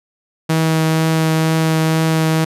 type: tone with vibrato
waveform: sawtooth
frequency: 160 Hz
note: D#3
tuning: 49 cents sharp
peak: -9 dBFS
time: 0.49-2.45 s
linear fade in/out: 10 ms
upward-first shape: triangle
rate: 2.1 Hz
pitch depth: 10 cents each way
effects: resampled to 32000 Hz